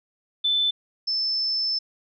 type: tone pair in turn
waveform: sine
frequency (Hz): 3520 / 5274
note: A7 / E8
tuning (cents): 0 / 0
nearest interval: perfect fifth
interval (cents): 700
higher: second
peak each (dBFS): -19 / -22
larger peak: first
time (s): 0.44-0.71 / 1.07-1.79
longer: second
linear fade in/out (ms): 10
effects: none